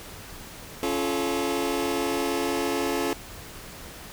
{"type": "chord", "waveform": "sawtooth", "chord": "Db augmented", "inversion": "none", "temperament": "just", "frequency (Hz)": [277.2, 346.5, 433.1], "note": ["Db4", "F4", "A4"], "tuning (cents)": [0, -14, -27], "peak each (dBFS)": -25, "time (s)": [0.83, 3.13], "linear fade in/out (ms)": 0, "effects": ["pink hiss -42 dBFS RMS until 4.12 s"]}